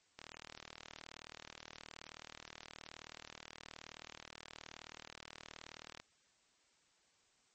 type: click train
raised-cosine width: 0.2 ms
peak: -30 dBFS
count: 227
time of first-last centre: 0.19-6 s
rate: 38.9 Hz
effects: white hiss -73 dBFS RMS until 7.54 s + MP3 32 kbps